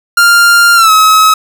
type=tone with pitch glide; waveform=45% pulse; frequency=1397 to 1281.1 Hz; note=F6 to E6; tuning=0 to -50 cents; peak=-3 dBFS; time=0.17-1.34 s; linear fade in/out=5 ms; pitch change=-150 cents; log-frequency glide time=0.75-0.91 s; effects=none